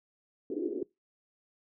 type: band-pass noise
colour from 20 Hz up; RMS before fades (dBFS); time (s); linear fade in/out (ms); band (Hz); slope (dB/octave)
pink; -34; 0.5-0.83; 2; 300 to 410; 48
effects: noise-tail reverb RT60 0.2 s tail -23 dB re dry